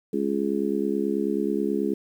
harmonic tone, 69.3 Hz, C#2, in tune, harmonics 3 / 4 / 5 / 6, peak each -28 / -28 / -28 / -28 dBFS, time 0.13-1.94 s, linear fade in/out 5 ms, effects 9-bit

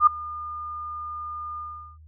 sine tone with ADSR envelope, 1212 Hz, D#6, 46 cents flat, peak -9 dBFS, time 0-1.98 s, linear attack 68 ms, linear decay 7 ms, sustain -22 dB, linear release 400 ms, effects added 78 Hz sine -46 dBFS peak until 2.07 s

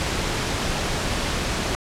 pink low-pass noise, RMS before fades -25 dBFS, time 0-1.75 s, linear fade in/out 0 ms, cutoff 7100 Hz, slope 12 dB/octave, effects low-pass 12000 Hz 12 dB/octave

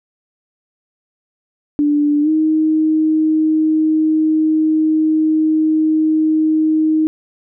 sine tone with pitch glide, 293.7 to 313 Hz, D4 to D#4, 0 to +10 cents, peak -11 dBFS, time 1.79-7.07 s, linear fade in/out 0 ms, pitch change +110 cents, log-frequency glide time 2.22-2.29 s, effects none

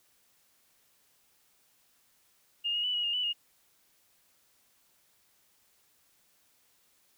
sine tone with pitch steps, 2831 / 2872 / 2975 / 2905 / 2832 / 2974 / 2854 Hz, F7 / F7 / F#7 / F#7 / F7 / F#7 / F7, +23 / +48 / +9 / -32 / +23 / +8 / +37 cents, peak -28 dBFS, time 2.64-3.333 s, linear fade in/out 20 ms, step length 99 ms, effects white hiss -68 dBFS RMS until 7.17 s

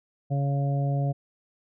harmonic tone, 140 Hz, C#3, 18 cents sharp, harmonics 1 / 2 / 3 / 4 / 5, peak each -23 / -37 / -41 / -36 / -36 dBFS, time 0.3-1.13 s, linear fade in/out 20 ms, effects none

